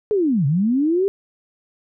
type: linear two-way sweep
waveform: sine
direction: down then up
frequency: 437.8 to 130.81 to 404.3 Hz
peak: -15 dBFS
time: 0.11-1.08 s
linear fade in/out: 0 ms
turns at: 0.46 s
effects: none